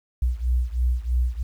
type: beating tone pair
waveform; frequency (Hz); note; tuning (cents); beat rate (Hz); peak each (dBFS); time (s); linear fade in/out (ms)
sine; 60.2 / 63.3; B1 / B1; -44 / +43; 3.1; -22 / -24; 0.22-1.43; 5
effects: 9-bit